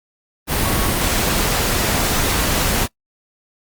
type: tone in noise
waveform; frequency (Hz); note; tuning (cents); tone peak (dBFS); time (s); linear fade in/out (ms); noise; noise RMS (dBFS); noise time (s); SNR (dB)
sine; 1108.7; C#6; 0; -27; 0.62-0.91; 50; pink; -18; 0.47-2.88; -12
effects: noise-tail reverb RT60 0.1 s tail -22 dB re dry + Opus 32 kbps